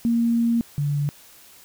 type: tone pair in turn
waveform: sine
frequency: 233.1 / 144.49 Hz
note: A#3 / D3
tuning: 0 / -28 cents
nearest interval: minor sixth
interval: 828 cents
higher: first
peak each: -17 / -20 dBFS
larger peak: first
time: 0.05-0.61 / 0.78-1.09 s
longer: first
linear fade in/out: 0 ms
effects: white hiss -49 dBFS RMS until 1.64 s